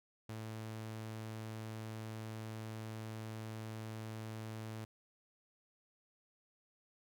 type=tone; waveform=sawtooth; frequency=110 Hz; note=A2; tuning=in tune; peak=-39 dBFS; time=0.29-4.85 s; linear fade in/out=5 ms; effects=none